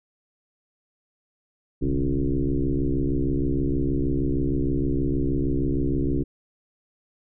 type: tone with frequency modulation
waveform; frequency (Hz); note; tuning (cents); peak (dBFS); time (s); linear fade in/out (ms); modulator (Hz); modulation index
sine; 141.1; C#3; +31; -20; 1.81-6.24; 20; 66.4; 3.4
effects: none